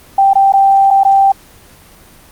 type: tone with dropouts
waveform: sine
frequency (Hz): 784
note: G5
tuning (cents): 0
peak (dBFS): -5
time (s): 0.18-1.32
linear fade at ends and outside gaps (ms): 5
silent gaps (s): 0.334-0.354 / 0.523-0.536 / 0.905-0.909 / 1.035-1.049
effects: pink hiss -41 dBFS RMS until 2.31 s + Opus 24 kbps